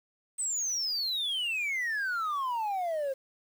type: exponential sweep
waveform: sine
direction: down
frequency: 8340 to 523.3 Hz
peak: -26 dBFS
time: 0.38-3.14 s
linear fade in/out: 20 ms
effects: tanh soft clip ceiling -28 dBFS + 9-bit